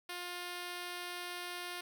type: tone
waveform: 5% pulse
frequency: 354.1 Hz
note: F4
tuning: 24 cents sharp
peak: -29 dBFS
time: 0.09-1.81 s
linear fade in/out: 5 ms
effects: none